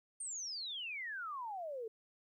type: exponential sweep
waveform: sine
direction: down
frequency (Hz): 9000 to 430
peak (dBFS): -40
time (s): 0.2-1.88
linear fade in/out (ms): 5
effects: 13-bit